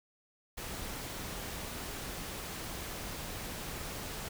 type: noise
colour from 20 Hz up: pink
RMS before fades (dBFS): -41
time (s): 0.57-4.29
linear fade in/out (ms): 10
effects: none